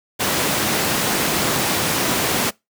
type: high-pass noise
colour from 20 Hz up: pink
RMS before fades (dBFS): -20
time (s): 0.19-2.51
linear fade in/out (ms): 20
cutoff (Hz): 150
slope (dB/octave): 12
effects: noise-tail reverb RT60 0.2 s tail -24 dB re dry